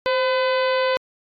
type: harmonic tone with a mistuned harmonic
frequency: 505 Hz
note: B4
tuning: 39 cents sharp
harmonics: 1 / 2 / 3 / 4 / 5 / 6 / 7 / 8 / 9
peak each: -19 / -25 / -29 / -31 / -33 / -35 / -36 / -37 / -38 dBFS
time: 0.06-0.97 s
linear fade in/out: 0 ms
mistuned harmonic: 1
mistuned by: +54 cents
effects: AAC 64 kbps